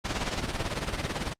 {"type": "noise with tremolo", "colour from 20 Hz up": "pink", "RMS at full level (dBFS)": -28, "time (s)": [0.04, 1.34], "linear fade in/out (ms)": 20, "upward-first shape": "sine", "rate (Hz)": 18, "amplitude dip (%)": 65, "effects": ["low-pass 6000 Hz 12 dB/octave", "Opus 48 kbps"]}